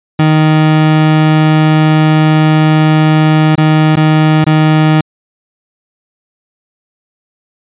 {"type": "tone with dropouts", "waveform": "30% pulse", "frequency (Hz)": 155.56, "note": "D#3", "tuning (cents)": 0, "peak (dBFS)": -3, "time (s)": [0.19, 5.01], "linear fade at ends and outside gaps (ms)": 5, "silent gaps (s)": [[3.555, 3.578], [3.958, 3.969], [4.443, 4.465]], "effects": ["resampled to 8000 Hz"]}